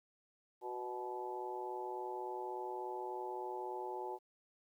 harmonic tone with a mistuned harmonic, 123.47 Hz, B2, in tune, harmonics 3 / 4 / 5 / 6 / 7 / 8, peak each -44 / -49 / -52 / -51 / -43 / -56 dBFS, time 0.61-4.19 s, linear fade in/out 50 ms, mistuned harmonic 6, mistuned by +32 cents, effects 12-bit

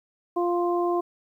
harmonic tone, 349.2 Hz, F4, in tune, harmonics 1 / 2 / 3, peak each -23 / -28 / -30 dBFS, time 0.36-1.01 s, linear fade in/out 10 ms, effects 10-bit

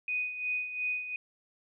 sine tone with tremolo, 2489 Hz, D#7, in tune, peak -28 dBFS, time 0.08-1.16 s, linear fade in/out 2 ms, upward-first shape sine, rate 2.8 Hz, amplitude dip 65%, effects none

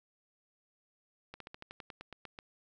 slowing click train, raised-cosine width 0.3 ms, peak -29 dBFS, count 12, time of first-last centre 1.34-2.389 s, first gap 63 ms, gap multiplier 1.08, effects none

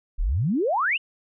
sine exponential sweep, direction up, 31.15 to 3011 Hz, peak -20 dBFS, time 0.18-0.98 s, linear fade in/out 20 ms, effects none

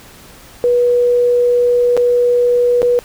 sine tone with dropouts, 486.3 Hz, B4, 27 cents flat, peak -9 dBFS, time 0.64-2.99 s, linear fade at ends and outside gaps 0 ms, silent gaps 1.967-1.975 / 2.819-2.829 s, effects pink hiss -40 dBFS RMS until 3.04 s

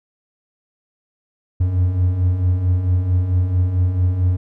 triangle beating tone pair, 87.31 / 91.81 Hz, F2 / F#2, 0 / -13 cents, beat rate 4.5 Hz, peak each -21 / -13 dBFS, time 1.6-4.37 s, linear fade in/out 10 ms, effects none

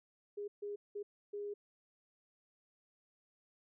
sine tone bursts at uneven times, 410 Hz, G#4, 22 cents flat, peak -39 dBFS, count 4, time 0.37-0.48 / 0.62-0.76 / 0.95-1.03 / 1.33-1.54 s, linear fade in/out 10 ms, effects none

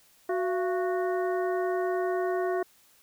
harmonic tone with a mistuned harmonic, 368.7 Hz, F#4, 6 cents flat, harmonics 1 / 2 / 3 / 4 / 5, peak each -27 / -31 / -38 / -41 / -42 dBFS, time 0.29-2.63 s, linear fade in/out 5 ms, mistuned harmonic 2, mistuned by -130 cents, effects white hiss -61 dBFS RMS until 3.02 s

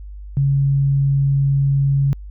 sine tone, 138.59 Hz, C#3, in tune, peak -13 dBFS, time 0.37-2.13 s, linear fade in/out 0 ms, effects added 50 Hz sine -31 dBFS peak until 2.3 s

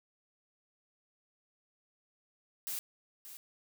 blue noise with echo, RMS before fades -38 dBFS, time 2.67-2.79 s, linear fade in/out 0 ms, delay 580 ms, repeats 1, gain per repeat -11 dB, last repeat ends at 3.37 s, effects none

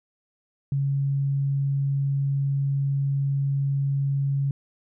sine tone, 138.8 Hz, C#3, 3 cents sharp, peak -21 dBFS, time 0.72-4.51 s, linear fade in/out 2 ms, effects none

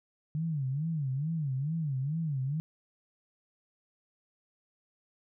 sine tone with vibrato, 146.83 Hz, D3, in tune, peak -29 dBFS, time 0.35-2.6 s, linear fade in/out 0 ms, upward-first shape sine, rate 2.3 Hz, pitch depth 210 cents each way, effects none

